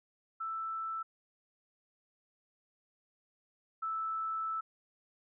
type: tone pair in turn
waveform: sine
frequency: 1323 / 1315.5 Hz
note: E6 / E6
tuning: +6 / -4 cents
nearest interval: unison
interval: 10 cents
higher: first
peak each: -35 / -33 dBFS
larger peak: second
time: 0.4-1.03 / 3.82-4.61 s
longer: second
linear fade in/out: 10 ms
effects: none